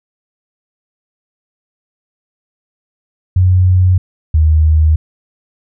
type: tone pair in turn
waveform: sine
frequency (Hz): 91.7 / 78.07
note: F#2 / D#2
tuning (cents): -15 / +6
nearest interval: minor third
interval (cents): 279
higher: first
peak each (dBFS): -6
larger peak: neither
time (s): 3.36-3.98 / 4.34-4.96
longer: neither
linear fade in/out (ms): 5
effects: none